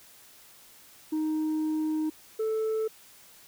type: tone pair in turn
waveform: sine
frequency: 311.1 / 439.1 Hz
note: D#4 / A4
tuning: 0 / -4 cents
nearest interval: tritone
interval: 596 cents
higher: second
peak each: -23 dBFS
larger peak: neither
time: 1.12-2.1 / 2.39-2.88 s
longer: first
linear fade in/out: 10 ms
effects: tanh soft clip ceiling -25 dBFS + white hiss -54 dBFS RMS until 3.47 s